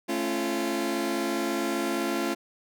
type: chord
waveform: sawtooth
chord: A augmented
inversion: none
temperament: just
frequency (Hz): 220 / 275 / 343.8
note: A3 / C#4 / E#4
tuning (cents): 0 / -14 / -27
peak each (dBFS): -29 / -27 / -25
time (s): 0.08-2.35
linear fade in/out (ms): 20
effects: none